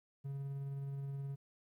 triangle tone with tremolo, 138.59 Hz, C#3, in tune, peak -36 dBFS, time 0.24-1.36 s, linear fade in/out 20 ms, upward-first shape triangle, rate 19 Hz, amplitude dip 25%, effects 13-bit

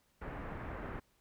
pink low-pass noise, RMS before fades -43 dBFS, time 0.21-1 s, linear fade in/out 10 ms, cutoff 1900 Hz, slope 24 dB/octave, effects pink hiss -73 dBFS RMS until 1.2 s

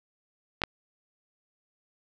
clicks, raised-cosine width 0.3 ms, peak -12 / -10 dBFS, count 2, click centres 0.618 / 0.637 s, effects none

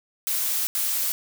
blue noise bursts at uneven times, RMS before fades -25 dBFS, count 2, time 0.27-0.67 / 0.75-1.12 s, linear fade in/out 0 ms, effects none

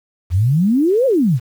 sine exponential two-way sweep, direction up then down, 80.2 to 557 to 108.3 Hz, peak -11 dBFS, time 0.3-1.4 s, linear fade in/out 50 ms, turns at 1.06 s, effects 7-bit

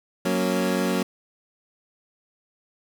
25% pulse chord, F# major, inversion none, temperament equal, 185 / 233.1 / 277.2 Hz, F#3 / A#3 / C#4, 0 / 0 / 0 cents, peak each -21 / -23 / -24 dBFS, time 0.25-1.03 s, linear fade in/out 5 ms, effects none

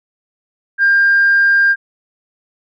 sine tone, 1600 Hz, G6, 35 cents sharp, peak -7 dBFS, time 0.78-1.76 s, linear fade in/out 50 ms, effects tanh soft clip ceiling -4 dBFS

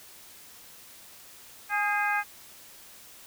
harmonic tone with a mistuned harmonic, 415.3 Hz, G#4, in tune, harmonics 2 / 3 / 4 / 5 / 6, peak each -29 / -33 / -28 / -33 / -35 dBFS, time 1.69-2.24 s, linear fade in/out 50 ms, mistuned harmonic 4, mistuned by -47 cents, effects white hiss -50 dBFS RMS until 3.26 s

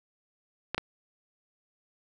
clicks, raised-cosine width 0.3 ms, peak -13 dBFS, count 2, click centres 0.746 / 0.78 s, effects none

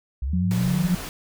sine linear sweep, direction up, 59.8 to 178.2 Hz, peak -23 dBFS, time 0.22-0.95 s, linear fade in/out 5 ms
sine tone with vibrato, 180.4 Hz, F#3, 44 cents flat, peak -21 dBFS, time 0.33-0.95 s, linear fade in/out 5 ms, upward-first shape sine, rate 12 Hz, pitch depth 18 cents each way
pink noise, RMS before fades -34 dBFS, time 0.51-1.09 s, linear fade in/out 0 ms
effects none

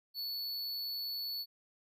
square tone, 4435 Hz, C#8, in tune, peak -37 dBFS, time 0.14-1.46 s, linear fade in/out 50 ms, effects none

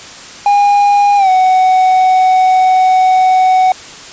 triangle tone with pitch glide, 814 to 746.4 Hz, G#5 to F#5, -35 to +15 cents, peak -4 dBFS, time 0.46-3.72 s, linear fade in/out 2 ms, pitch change -150 cents, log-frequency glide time 1.17-1.29 s, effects white hiss -31 dBFS RMS until 4.12 s + resampled to 16000 Hz

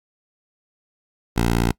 10% pulse tone, 57.9 Hz, A#1, 11 cents flat, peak -9 dBFS, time 1.36-1.72 s, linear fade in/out 10 ms, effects noise-tail reverb RT60 0.1 s tail -25 dB re dry + AAC 64 kbps

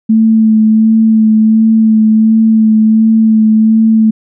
sine tone with vibrato, 220 Hz, A3, in tune, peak -4 dBFS, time 0.09-4.11 s, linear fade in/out 10 ms, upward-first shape sine, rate 1.4 Hz, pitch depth 19 cents each way, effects none

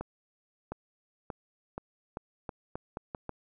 accelerating click train, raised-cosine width 1 ms, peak -22 dBFS, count 10, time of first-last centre 0.01-3.293 s, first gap 710 ms, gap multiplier 0.82, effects none

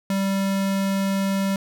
square tone, 195.1 Hz, G3, 8 cents flat, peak -21 dBFS, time 0.1-1.56 s, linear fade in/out 2 ms, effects none

